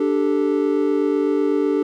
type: chord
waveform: triangle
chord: D suspended fourth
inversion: none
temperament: equal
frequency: 293.7 / 392 / 440 Hz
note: D4 / G4 / A4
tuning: 0 / 0 / 0 cents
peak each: -18 / -19 / -20 dBFS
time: 0-1.83 s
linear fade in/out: 5 ms
effects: none